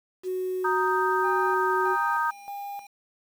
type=tone with pitch glide; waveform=sine; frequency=370 to 373.9 Hz; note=F#4 to F#4; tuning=0 to +18 cents; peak=-26 dBFS; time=0.23-1.97 s; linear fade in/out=50 ms; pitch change=+18 cents; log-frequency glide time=0.69-1.07 s
type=chord; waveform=sine; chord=Eb major; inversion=second; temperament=equal; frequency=932.3 / 1244.5 / 1568 Hz; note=Bb5 / Eb6 / G6; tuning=0 / 0 / 0 cents; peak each=-26 / -27 / -29 dBFS; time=0.64-2.31 s; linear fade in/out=10 ms
type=tone with tremolo; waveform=triangle; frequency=806 Hz; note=G5; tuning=48 cents sharp; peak=-31 dBFS; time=1.23-2.88 s; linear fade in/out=20 ms; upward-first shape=square; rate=1.6 Hz; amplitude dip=75%
effects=8-bit